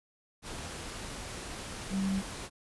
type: tone in noise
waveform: sine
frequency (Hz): 193.6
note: G3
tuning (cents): -21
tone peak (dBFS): -28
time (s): 1.9-2.23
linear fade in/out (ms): 50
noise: pink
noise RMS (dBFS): -41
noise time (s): 0.42-2.5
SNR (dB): +10
effects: resampled to 24000 Hz